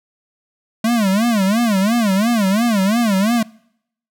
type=tone with vibrato; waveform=square; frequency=213 Hz; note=G#3; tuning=44 cents sharp; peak=-14 dBFS; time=0.84-3.43 s; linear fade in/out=5 ms; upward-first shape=sine; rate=2.9 Hz; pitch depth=210 cents each way; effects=noise-tail reverb RT60 0.7 s tail -24 dB re dry